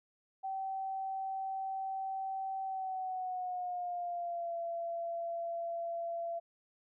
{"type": "tone with pitch glide", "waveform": "sine", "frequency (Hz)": [770, 678.1], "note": ["G5", "E5"], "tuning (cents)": [-31, 49], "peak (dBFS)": -35, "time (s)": [0.43, 6.4], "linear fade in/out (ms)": 20, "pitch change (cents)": -220, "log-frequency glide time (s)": [2.64, 4.56], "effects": []}